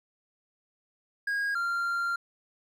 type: tone pair in turn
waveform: triangle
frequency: 1636 / 1386.8 Hz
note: G#6 / F6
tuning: -26 / -13 cents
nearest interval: minor third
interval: 287 cents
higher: first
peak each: -25 dBFS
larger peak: neither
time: 1.27-1.55 / 1.55-2.16 s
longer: second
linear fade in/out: 5 ms
effects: none